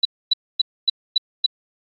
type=tone bursts; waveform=sine; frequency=3951 Hz; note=B7; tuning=in tune; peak=-12 dBFS; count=6; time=0.03-1.462 s; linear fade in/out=5 ms; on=22 ms; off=260 ms; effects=AAC 32 kbps